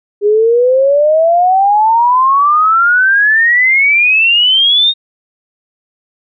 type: exponential sweep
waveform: sine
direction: up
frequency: 404.9 to 3729 Hz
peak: -6 dBFS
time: 0.21-4.94 s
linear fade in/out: 50 ms
effects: none